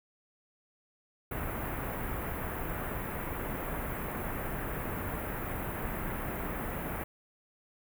pink band-stop noise, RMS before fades -36 dBFS, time 1.31-7.04 s, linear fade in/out 5 ms, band 2100 to 13000 Hz, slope 24 dB/octave, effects none

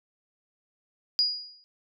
sine tone with exponential decay, 4887 Hz, D#8, 32 cents flat, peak -18 dBFS, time 1.19-1.64 s, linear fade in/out 0 ms, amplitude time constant 97 ms, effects none

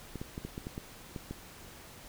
clicks, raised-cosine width 3 ms, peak -25 dBFS, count 9, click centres 0.157 / 0.215 / 0.379 / 0.45 / 0.579 / 0.669 / 0.779 / 1.162 / 1.31 s, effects pink hiss -51 dBFS RMS until 2.08 s

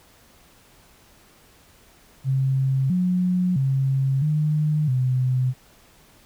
sine tone with pitch steps, 133.6 / 181.3 / 134.7 / 152.1 / 128 Hz, C3 / F#3 / C#3 / D#3 / C3, +36 / -35 / -49 / -39 / -38 cents, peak -18 dBFS, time 2.24-5.54 s, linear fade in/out 50 ms, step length 660 ms, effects pink hiss -54 dBFS RMS until 6.25 s

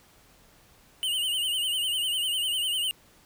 square tone with vibrato, 2960 Hz, F#7, in tune, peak -26 dBFS, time 1.03-2.91 s, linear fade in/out 0 ms, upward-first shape sine, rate 10 Hz, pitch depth 89 cents each way, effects pink hiss -58 dBFS RMS until 3.25 s

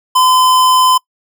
square tone, 1021 Hz, C6, 43 cents flat, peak -8 dBFS, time 0.15-0.98 s, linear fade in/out 10 ms, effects noise-tail reverb RT60 0.1 s tail -24 dB re dry

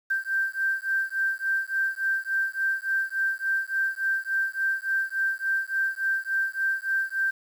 sine beating tone pair, 1568 / 1571.5 Hz, G6 / G6, 0 / +4 cents, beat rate 3.5 Hz, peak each -27 dBFS, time 0.1-7.31 s, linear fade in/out 10 ms, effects 8-bit

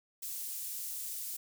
pink high-pass noise, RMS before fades -40 dBFS, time 0.22-1.37 s, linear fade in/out 10 ms, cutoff 9500 Hz, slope 12 dB/octave, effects none

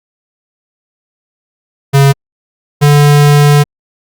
square tone pair in turn, 138.59 / 145.79 Hz, C#3 / D3, 0 / -12 cents, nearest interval minor second, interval 88 cents, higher second, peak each -4 dBFS, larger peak neither, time 1.93-2.13 / 2.81-3.64 s, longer second, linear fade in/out 20 ms, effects Opus 48 kbps

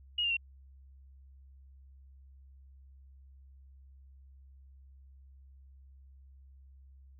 sine tone with pitch steps, 2880 / 2795 / 2731 Hz, F#7 / F7 / F7, -47 / +1 / -39 cents, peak -28 dBFS, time 0.18-0.369 s, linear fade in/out 5 ms, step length 63 ms, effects added 67 Hz sine -53 dBFS peak until 7.19 s

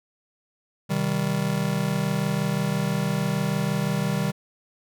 square chord, C minor, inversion none, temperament just, 130.81 / 156.98 / 196.22 Hz, C3 / Eb3 / G3, 0 / +16 / +2 cents, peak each -30 / -27 / -27 dBFS, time 0.89-4.32 s, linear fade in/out 20 ms, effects none

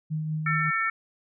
sine tone with tremolo, 155.56 Hz, D#3, in tune, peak -25 dBFS, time 0.1-0.71 s, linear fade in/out 20 ms, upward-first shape triangle, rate 5.2 Hz, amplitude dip 35%
harmonic tone, 447.6 Hz, A4, 30 cents sharp, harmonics 3 / 4 / 5, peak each -27 / -28 / -29 dBFS, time 0.46-0.9 s, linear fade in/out 5 ms
effects none

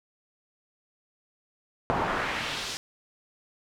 brown noise with band-pass filter sweep, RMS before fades -30 dBFS, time 1.9-2.77 s, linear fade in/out 0 ms, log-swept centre 800 to 5700 Hz, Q 1.2, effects none

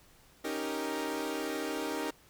sawtooth chord, Eb dominant seventh, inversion third, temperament equal, 277.2 / 311.1 / 392 / 466.2 Hz, Db4 / Eb4 / G4 / Bb4, 0 / 0 / 0 / 0 cents, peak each -36 / -33 / -36 / -35 dBFS, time 0.44-2.11 s, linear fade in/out 10 ms, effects pink hiss -61 dBFS RMS until 2.29 s

